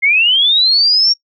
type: linear sweep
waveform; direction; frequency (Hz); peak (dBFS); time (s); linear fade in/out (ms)
sine; up; 2093 to 5588; -8; 0.02-1.14; 20
effects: noise-tail reverb RT60 0.1 s tail -24 dB re dry